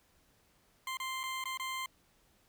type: tone with dropouts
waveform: 20% pulse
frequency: 1046.5 Hz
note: C6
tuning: in tune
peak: -31 dBFS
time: 0.87-1.86 s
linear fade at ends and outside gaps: 2 ms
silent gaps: 0.971-1 / 1.233-1.237 / 1.44-1.455 / 1.574-1.597 s
effects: pink hiss -69 dBFS RMS until 2.48 s